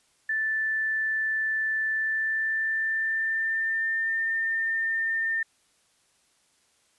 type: tone with pitch glide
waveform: sine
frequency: 1760 to 1806.3 Hz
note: A6 to A6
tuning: 0 to +45 cents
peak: -24 dBFS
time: 0.29-5.43 s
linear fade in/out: 5 ms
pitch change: +45 cents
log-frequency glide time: 1.91-4.23 s
effects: white hiss -66 dBFS RMS until 6.98 s + resampled to 24000 Hz